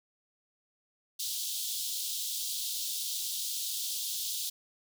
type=high-pass noise; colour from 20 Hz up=pink; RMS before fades=-35 dBFS; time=1.19-4.5 s; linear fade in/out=10 ms; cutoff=3300 Hz; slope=48 dB/octave; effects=none